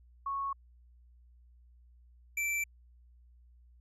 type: tone pair in turn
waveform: sine / square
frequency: 1104 / 2335 Hz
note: C#6 / D7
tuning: -7 / -11 cents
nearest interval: octave + minor second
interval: 1296 cents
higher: second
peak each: -32 / -31 dBFS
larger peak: second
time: 0.26-0.53 / 2.37-2.64 s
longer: neither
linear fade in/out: 5 ms
effects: added 60 Hz sine -57 dBFS peak until 3.8 s + resampled to 32000 Hz